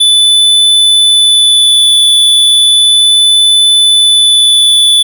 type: tone with vibrato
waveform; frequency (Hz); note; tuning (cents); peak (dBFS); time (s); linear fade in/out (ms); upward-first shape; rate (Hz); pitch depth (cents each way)
square; 3485; A7; -17; -4; 0-5.03; 10; sine; 0.35; 8
effects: none